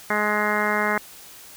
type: harmonic tone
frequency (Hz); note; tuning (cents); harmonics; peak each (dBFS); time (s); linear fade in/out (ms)
210; G#3; +19; 1 / 2 / 3 / 4 / 5 / 6 / 7 / 8 / 9 / 10; -29 / -29 / -29 / -29 / -29 / -29 / -29 / -29 / -29 / -29; 0.1-0.98; 2
effects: white hiss -44 dBFS RMS until 1.56 s